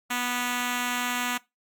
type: tone with notch filter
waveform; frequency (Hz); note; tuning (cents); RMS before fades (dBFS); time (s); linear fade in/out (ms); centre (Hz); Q
5% pulse; 245.7; B3; -9; -28; 0.1-1.38; 10; 520; 1.9
effects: noise-tail reverb RT60 0.2 s tail -20 dB re dry + MP3 96 kbps